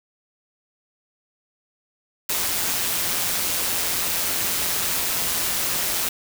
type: noise with amplitude modulation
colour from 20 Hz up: white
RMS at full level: -22 dBFS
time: 2.29-6.09 s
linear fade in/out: 5 ms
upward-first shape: sine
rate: 174 Hz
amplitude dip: 40%
effects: none